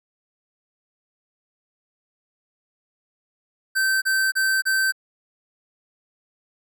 square tone bursts, 1549 Hz, G6, 21 cents flat, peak -19 dBFS, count 4, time 3.75-4.923 s, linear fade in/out 20 ms, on 270 ms, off 31 ms, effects none

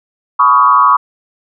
sine tone with frequency modulation, 1122 Hz, C#6, 21 cents sharp, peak -5 dBFS, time 0.39-0.97 s, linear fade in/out 10 ms, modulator 127 Hz, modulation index 1.1, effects none

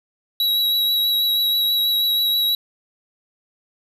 square tone with vibrato, 3884 Hz, B7, 30 cents flat, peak -17 dBFS, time 0.4-2.55 s, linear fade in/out 2 ms, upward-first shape triangle, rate 6.2 Hz, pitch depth 22 cents each way, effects 9-bit

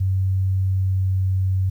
sine tone with pitch glide, 95 to 94.45 Hz, F#2 to F#2, +46 to +36 cents, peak -17 dBFS, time 0-1.7 s, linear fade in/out 10 ms, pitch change -10 cents, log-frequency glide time 0.61-1.21 s, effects 9-bit

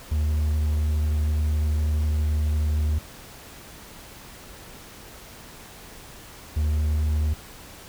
triangle tone pair in turn, 76 / 76 Hz, D#2 / D#2, -40 / -40 cents, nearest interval unison, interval 0 cents, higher neither, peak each -18 dBFS, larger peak neither, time 0.11-2.99 / 6.56-7.34 s, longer first, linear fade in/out 10 ms, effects pink hiss -44 dBFS RMS until 7.88 s

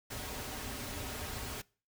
pink noise with comb filter, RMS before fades -41 dBFS, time 0.1-1.62 s, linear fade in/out 10 ms, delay 5.9 ms, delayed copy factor -0.5, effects noise-tail reverb RT60 0.4 s tail -24 dB re dry

